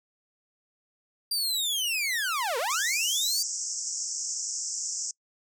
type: linear two-way sweep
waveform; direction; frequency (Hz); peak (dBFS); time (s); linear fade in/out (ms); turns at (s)
sawtooth; down then up; 4770 to 440 to 4770; -23; 1.31-3.43; 5; 2.58
type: band-pass noise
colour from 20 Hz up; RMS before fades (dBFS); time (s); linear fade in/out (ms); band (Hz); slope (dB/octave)
white; -33; 2.7-5.11; 2; 5300 to 7800; 96
effects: noise-tail reverb RT60 0.1 s tail -25 dB re dry